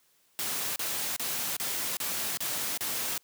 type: noise bursts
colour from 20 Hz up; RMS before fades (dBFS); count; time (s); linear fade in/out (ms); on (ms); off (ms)
white; -32; 7; 0.39-3.178; 0; 370; 33
effects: white hiss -67 dBFS RMS until 3.23 s + high-pass 100 Hz 12 dB/octave